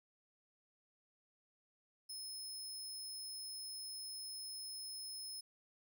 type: tone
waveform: 25% pulse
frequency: 5190 Hz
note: E8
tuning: 28 cents flat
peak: -40 dBFS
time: 2.09-5.41 s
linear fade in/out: 10 ms
effects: none